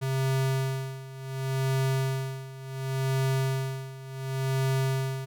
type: tone with tremolo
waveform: square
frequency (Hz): 133.2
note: C3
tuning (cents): +31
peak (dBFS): -24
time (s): 0.01-5.26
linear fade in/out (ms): 20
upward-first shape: sine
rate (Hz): 0.69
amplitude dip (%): 85
effects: none